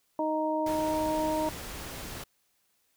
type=harmonic tone; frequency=311.1 Hz; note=D#4; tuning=in tune; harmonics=1 / 2 / 3; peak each=-31 / -30 / -31 dBFS; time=0.19-1.49 s; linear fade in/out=2 ms
type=noise; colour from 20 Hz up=pink; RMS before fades=-40 dBFS; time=0.66-2.24 s; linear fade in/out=5 ms
effects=white hiss -72 dBFS RMS until 2.96 s